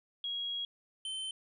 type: tone pair in turn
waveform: sine / square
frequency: 3300 / 3085 Hz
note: G#7 / G7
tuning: -12 / -28 cents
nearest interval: minor second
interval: 116 cents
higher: first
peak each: -34 / -37 dBFS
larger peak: first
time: 0.24-0.65 / 1.05-1.31 s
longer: first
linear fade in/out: 2 ms
effects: resampled to 24000 Hz